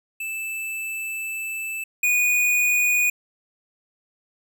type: tone pair in turn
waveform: square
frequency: 2637 / 2463 Hz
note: E7 / D#7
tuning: 0 / -18 cents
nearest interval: minor second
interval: 118 cents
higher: first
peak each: -28 / -18 dBFS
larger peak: second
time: 0.2-1.84 / 2.03-3.1 s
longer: first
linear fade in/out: 5 ms
effects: none